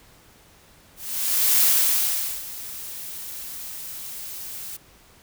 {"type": "noise with ADSR envelope", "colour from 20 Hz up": "blue", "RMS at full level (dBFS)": -17, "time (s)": [0.96, 4.77], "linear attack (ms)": 660, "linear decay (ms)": 800, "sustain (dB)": -18, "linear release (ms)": 10, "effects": ["pink hiss -53 dBFS RMS until 5.22 s"]}